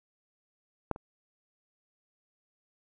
clicks, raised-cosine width 1 ms, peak -14 / -29 dBFS, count 2, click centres 0.913 / 0.961 s, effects none

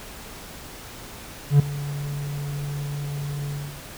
triangle tone with ADSR envelope, 143.5 Hz, D3, 40 cents flat, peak -7 dBFS, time 1.5-3.83 s, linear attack 96 ms, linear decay 7 ms, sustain -18 dB, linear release 290 ms, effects pink hiss -40 dBFS RMS until 3.97 s

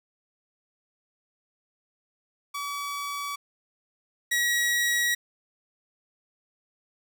sawtooth tone pair in turn, 1142 / 1912.9 Hz, D6 / A#6, -49 / +44 cents, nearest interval major sixth, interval 893 cents, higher second, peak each -27 / -19 dBFS, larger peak second, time 2.54-3.36 / 4.31-5.15 s, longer second, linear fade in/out 10 ms, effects none

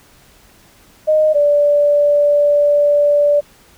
sine tone pair in turn, 618 / 582.8 Hz, D#5 / D5, -12 / -13 cents, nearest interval minor second, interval 101 cents, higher first, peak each -9 dBFS, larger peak neither, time 1.07-1.34 / 1.34-3.41 s, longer second, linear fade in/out 20 ms, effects pink hiss -48 dBFS RMS until 3.77 s

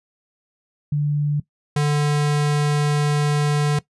sine / square tone pair in turn, 146.83 / 147.37 Hz, D3 / D3, 0 / +6 cents, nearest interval unison, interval 6 cents, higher second, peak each -17 dBFS, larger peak neither, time 0.92-1.4 / 1.76-3.79 s, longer second, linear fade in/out 5 ms, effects noise-tail reverb RT60 0.1 s tail -18 dB re dry + resampled to 24000 Hz

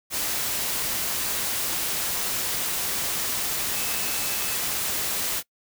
sine tone in noise, 2600 Hz, E7, 24 cents flat, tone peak -38 dBFS, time 3.72-4.58 s, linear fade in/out 50 ms, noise white, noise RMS -27 dBFS, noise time 0.1-5.43 s, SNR -14 dB, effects noise-tail reverb RT60 0.1 s tail -23 dB re dry

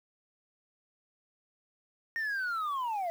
sine linear sweep, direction down, 1849 to 656 Hz, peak -28 dBFS, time 2.16-3.1 s, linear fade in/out 0 ms, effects tanh soft clip ceiling -29 dBFS + 9-bit

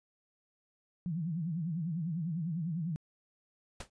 sine tone with vibrato, 166 Hz, E3, 12 cents sharp, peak -32 dBFS, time 1.06-2.96 s, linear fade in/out 0 ms, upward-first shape sine, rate 10 Hz, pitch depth 160 cents each way
pink noise with exponential decay, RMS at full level -37 dBFS, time 3.8-3.9 s, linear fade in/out 5 ms, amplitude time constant 20 ms
effects resampled to 22050 Hz

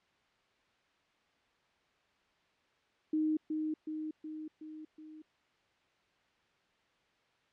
sine tone with echo, 310.5 Hz, D#4, 3 cents flat, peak -28 dBFS, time 3.13-3.37 s, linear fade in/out 5 ms, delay 370 ms, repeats 5, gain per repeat -4 dB, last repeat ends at 5.22 s, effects white hiss -71 dBFS RMS until 7.52 s + low-pass 3000 Hz 12 dB/octave

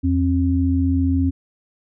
sine tone pair together, 84.38 / 267.9 Hz, E2 / C4, +41 / +41 cents, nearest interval octave + minor sixth, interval 2000 cents, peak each -18 dBFS, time 0.03-1.31 s, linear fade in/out 20 ms, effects none

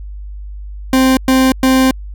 40% pulse tone bursts at uneven times, 261.6 Hz, C4, in tune, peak -7 dBFS, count 3, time 0.93-1.17 / 1.28-1.52 / 1.63-1.91 s, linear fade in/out 2 ms, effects added 50 Hz sine -25 dBFS peak until 2.14 s

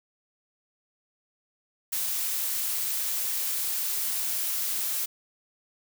blue noise, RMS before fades -29 dBFS, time 1.92-5.06 s, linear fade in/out 10 ms, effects none

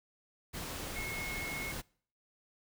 sine tone in noise, 2173 Hz, C#7, 35 cents flat, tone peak -39 dBFS, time 0.95-1.73 s, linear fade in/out 20 ms, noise pink, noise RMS -41 dBFS, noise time 0.53-1.82 s, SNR -1 dB, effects noise-tail reverb RT60 0.5 s tail -24 dB re dry

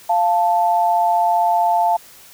sine tone pair together, 695.4 / 880 Hz, F5 / A5, -8 / 0 cents, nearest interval major third, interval 408 cents, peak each -16 dBFS, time 0.09-1.97 s, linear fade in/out 10 ms, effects white hiss -44 dBFS RMS until 2.33 s

